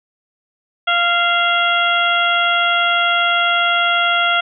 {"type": "harmonic tone with a mistuned harmonic", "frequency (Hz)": 693, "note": "F5", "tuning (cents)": -14, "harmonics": [1, 2, 3, 4, 5], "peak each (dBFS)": [-20, -16, -22, -22, -20], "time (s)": [0.87, 4.41], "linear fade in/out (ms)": 10, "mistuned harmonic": 5, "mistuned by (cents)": -79, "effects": []}